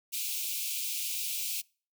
white high-pass noise, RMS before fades -34 dBFS, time 0.12-1.62 s, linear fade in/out 20 ms, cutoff 2300 Hz, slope 96 dB/octave, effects noise-tail reverb RT60 0.4 s tail -26 dB re dry

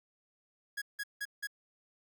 45% pulse tone bursts, 1661.2 Hz, G#6, in tune, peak -35 dBFS, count 4, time 0.77-1.472 s, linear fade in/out 10 ms, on 48 ms, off 170 ms, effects none

